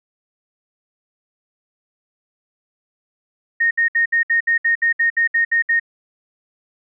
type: tone bursts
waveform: sine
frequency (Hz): 1851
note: A#6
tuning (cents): -13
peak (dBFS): -13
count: 13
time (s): 3.6-5.798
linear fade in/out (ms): 10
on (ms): 110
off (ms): 64
effects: none